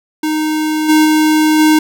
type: tone with level steps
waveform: square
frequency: 309.5 Hz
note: D#4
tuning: 9 cents flat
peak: -14 / -7 / -9 / -7 dBFS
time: 0.23-1.79 s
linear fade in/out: 5 ms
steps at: 0.88 / 1.04 / 1.58 s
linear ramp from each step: 20 ms
effects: none